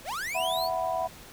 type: linear sweep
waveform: 45% pulse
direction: up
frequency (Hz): 462.7 to 4664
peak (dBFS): -31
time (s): 0.04-0.7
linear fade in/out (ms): 50
type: chord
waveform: sine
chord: E suspended second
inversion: none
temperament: equal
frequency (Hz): 659.3 / 740 / 987.8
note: E5 / F#5 / B5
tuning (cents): 0 / 0 / 0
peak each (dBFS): -30 / -30 / -33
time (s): 0.34-1.08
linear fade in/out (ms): 20
effects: pink hiss -48 dBFS RMS until 1.32 s